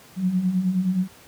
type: beating tone pair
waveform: sine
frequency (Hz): 176.8 / 186.4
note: F3 / F#3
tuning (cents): +22 / +13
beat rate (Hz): 9.6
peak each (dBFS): -27 / -20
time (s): 0.16-1.08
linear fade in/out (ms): 50
effects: pink hiss -49 dBFS RMS until 1.27 s + high-pass 80 Hz 12 dB/octave